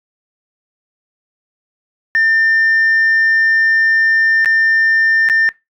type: tone with dropouts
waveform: sine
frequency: 1800 Hz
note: A6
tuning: 39 cents sharp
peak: -8 dBFS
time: 2.15-5.49 s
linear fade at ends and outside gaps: 0 ms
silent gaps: 4.447-4.458 / 5.288-5.298 s
effects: noise-tail reverb RT60 0.2 s tail -22 dB re dry + tanh soft clip ceiling -7 dBFS